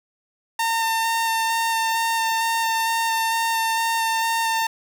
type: tone with vibrato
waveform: sawtooth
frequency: 907 Hz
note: A#5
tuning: 48 cents flat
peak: -16 dBFS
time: 0.59-4.67 s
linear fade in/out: 5 ms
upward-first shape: square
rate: 2.2 Hz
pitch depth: 9 cents each way
effects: 7-bit